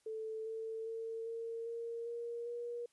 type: tone with pitch steps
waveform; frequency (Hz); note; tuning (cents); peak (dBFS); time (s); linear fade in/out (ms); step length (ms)
sine; 440 / 445.9 / 451.8 / 457.9 / 464 / 470.2 / 476.5; A4 / A4 / A4 / A#4 / A#4 / A#4 / A#4; 0 / +23 / +46 / -31 / -8 / +15 / +38; -39; 0.06-2.86; 5; 400
effects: white hiss -75 dBFS RMS until 2.92 s + resampled to 24000 Hz